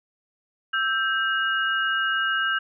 sine tone cluster, 1321 / 1574 / 2875 Hz, E6 / G6 / F7, +3 / +7 / +50 cents, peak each -27 / -23 / -29 dBFS, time 0.73-2.59 s, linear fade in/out 10 ms, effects none

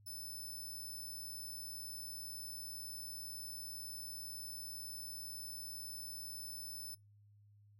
5% pulse tone, 5274 Hz, E8, in tune, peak -39 dBFS, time 0.06-6.95 s, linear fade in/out 10 ms, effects noise-tail reverb RT60 0.2 s tail -23 dB re dry + added 103 Hz sine -62 dBFS peak until 7.79 s

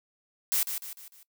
blue noise with echo, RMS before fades -26 dBFS, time 0.52-0.63 s, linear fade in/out 0 ms, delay 150 ms, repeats 4, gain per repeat -7 dB, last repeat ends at 1.23 s, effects noise-tail reverb RT60 0.1 s tail -20 dB re dry

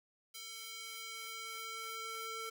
square tone with high-pass filter sweep, 448.4 Hz, A4, 33 cents sharp, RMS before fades -45 dBFS, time 0.34-2.5 s, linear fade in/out 10 ms, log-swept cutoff 3400 to 910 Hz, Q 0.99, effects none

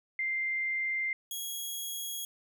sine / 10% pulse tone pair in turn, 2093 / 3313 Hz, C7 / G#7, 0 / -5 cents, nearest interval minor sixth, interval 795 cents, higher second, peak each -29 / -27 dBFS, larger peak second, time 0.19-1.13 / 1.31-2.25 s, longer neither, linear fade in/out 2 ms, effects none

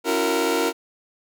sawtooth chord, F# dominant seventh, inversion second, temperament just, 277.5 / 333 / 370 / 462.5 Hz, C#4 / E4 / F#4 / A#4, +2 / +18 / 0 / -14 cents, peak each -24 / -21 / -23 / -19 dBFS, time 0.04-0.73 s, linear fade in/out 50 ms, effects none

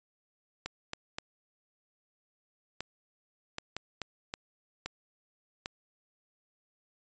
clicks, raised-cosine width 0.2 ms, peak -18 dBFS, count 10, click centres 0.66 / 0.934 / 1.185 / 2.806 / 3.584 / 3.766 / 4.017 / 4.339 / 4.86 / 5.659 s, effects resampled to 16000 Hz

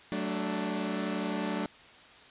sawtooth chord, D major, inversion first, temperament equal with one note detuned, 188.34 / 220 / 293.7 Hz, F#3 / A3 / D4, +31 / 0 / 0 cents, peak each -31 dBFS, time 0.12-1.66 s, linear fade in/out 0 ms, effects white hiss -53 dBFS RMS until 2.3 s + resampled to 8000 Hz

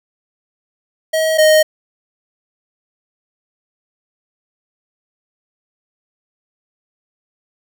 square tone pair in turn, 636 / 621.5 Hz, D#5 / D#5, +38 / -2 cents, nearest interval unison, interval 40 cents, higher first, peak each -14 / -8 dBFS, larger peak second, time 1.13-1.38 / 1.38-1.63 s, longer neither, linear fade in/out 10 ms, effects none

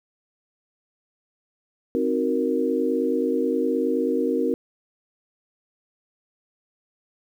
sine chord, C half-diminished seventh, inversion none, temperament equal, 261.6 / 311.1 / 370 / 466.2 Hz, C4 / Eb4 / Gb4 / Bb4, 0 / 0 / 0 / 0 cents, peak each -25 / -27 / -27 / -24 dBFS, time 1.95-4.54 s, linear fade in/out 0 ms, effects 9-bit

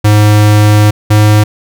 square tone pair in turn, 105.2 / 105.79 Hz, G#2 / G#2, +23 / +32 cents, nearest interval unison, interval 9 cents, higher second, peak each -4 dBFS, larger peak neither, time 0.04-0.91 / 1.1-1.44 s, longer first, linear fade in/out 10 ms, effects none

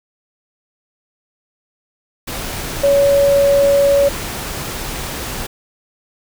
sine tone in noise, 562 Hz, C#5, 24 cents sharp, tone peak -9 dBFS, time 2.83-4.09 s, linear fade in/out 10 ms, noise pink, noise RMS -25 dBFS, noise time 2.27-5.47 s, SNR +13 dB, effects none

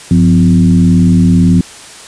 sine tone with frequency modulation, 175.8 Hz, F3, 12 cents sharp, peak -4 dBFS, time 0.11-1.61 s, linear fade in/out 2 ms, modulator 78.2 Hz, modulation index 1, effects white hiss -32 dBFS RMS until 2.07 s + resampled to 22050 Hz

